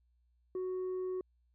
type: tone with tanh clipping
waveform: sine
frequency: 370 Hz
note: F#4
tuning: in tune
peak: -35 dBFS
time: 0.55-1.21 s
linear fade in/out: 2 ms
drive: 2 dB
effects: added 60 Hz sine -69 dBFS peak until 1.54 s